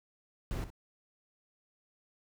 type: noise with echo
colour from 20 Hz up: brown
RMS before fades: -35 dBFS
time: 0.51-0.64 s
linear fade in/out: 0 ms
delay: 62 ms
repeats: 1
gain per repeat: -12 dB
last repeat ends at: 0.702 s
effects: none